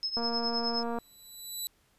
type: tone with tremolo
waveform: sine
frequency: 5180 Hz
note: E8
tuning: 31 cents flat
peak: -27 dBFS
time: 0.03-0.83 s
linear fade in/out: 0 ms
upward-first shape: triangle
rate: 9.7 Hz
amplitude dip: 85%
type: click train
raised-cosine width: 1 ms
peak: -22 dBFS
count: 192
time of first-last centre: 0.17-0.986 s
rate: 234 Hz
type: tone with exponential growth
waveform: 10% pulse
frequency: 3957 Hz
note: B7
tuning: 3 cents sharp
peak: -23 dBFS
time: 0.75-1.67 s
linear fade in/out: 0 ms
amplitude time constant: 200 ms
effects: pink hiss -68 dBFS RMS until 1.98 s + resampled to 32000 Hz